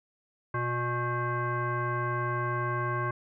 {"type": "tone with frequency modulation", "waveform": "sine", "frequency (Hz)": 606, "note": "D#5", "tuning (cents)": -46, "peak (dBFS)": -27, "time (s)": [0.54, 3.11], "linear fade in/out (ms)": 5, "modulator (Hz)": 483, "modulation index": 2, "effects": []}